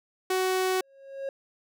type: tone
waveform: sawtooth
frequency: 373.4 Hz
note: F#4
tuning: 16 cents sharp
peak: -20 dBFS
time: 0.3-0.81 s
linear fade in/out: 5 ms
type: tone with exponential growth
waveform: triangle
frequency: 545 Hz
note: C#5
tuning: 29 cents flat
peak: -26 dBFS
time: 0.73-1.29 s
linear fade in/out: 2 ms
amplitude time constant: 120 ms
effects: none